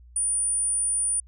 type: tone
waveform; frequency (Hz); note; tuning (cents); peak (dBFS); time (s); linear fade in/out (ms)
sine; 9397; D9; 0; -22; 0.16-1.2; 2
effects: added 60 Hz sine -47 dBFS peak until 1.27 s